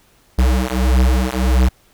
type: beating tone pair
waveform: square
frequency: 62.5 / 64.1 Hz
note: B1 / C2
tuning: +21 / -35 cents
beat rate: 1.6 Hz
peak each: -16 dBFS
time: 0.38-1.69 s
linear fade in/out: 10 ms
effects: pink hiss -54 dBFS RMS until 1.93 s